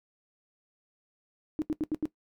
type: tone bursts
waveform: sine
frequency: 307.3 Hz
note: D#4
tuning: 21 cents flat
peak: -25 dBFS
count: 5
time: 1.59-2.055 s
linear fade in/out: 0 ms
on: 29 ms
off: 80 ms
effects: noise-tail reverb RT60 0.1 s tail -17 dB re dry